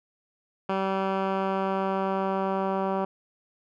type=tone with low-pass filter sweep; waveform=10% pulse; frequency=192.5 Hz; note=G3; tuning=31 cents flat; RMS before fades=-27 dBFS; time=0.69-3.05 s; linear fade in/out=5 ms; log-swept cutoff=2000 to 1100 Hz; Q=0.96; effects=none